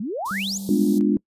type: exponential sweep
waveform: sine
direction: up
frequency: 186.5 to 7320 Hz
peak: -25 dBFS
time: 0-0.58 s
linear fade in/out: 5 ms
type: band-stop noise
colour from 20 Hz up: white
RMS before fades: -39 dBFS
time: 0.25-0.99 s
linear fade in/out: 10 ms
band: 850 to 3600 Hz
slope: 48 dB/octave
type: tone with tremolo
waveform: sine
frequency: 196 Hz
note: G3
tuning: in tune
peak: -27 dBFS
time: 0.31-1.01 s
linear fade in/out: 0 ms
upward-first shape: sine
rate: 2.8 Hz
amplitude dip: 30%
type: chord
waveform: sine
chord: G# diminished seventh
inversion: none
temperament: equal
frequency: 207.7 / 246.9 / 293.7 / 349.2 Hz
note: G#3 / B3 / D4 / F4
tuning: 0 / 0 / 0 / 0 cents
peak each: -20 / -24 / -20 / -25 dBFS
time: 0.69-1.17 s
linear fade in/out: 2 ms
effects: noise-tail reverb RT60 0.1 s tail -24 dB re dry + resampled to 32000 Hz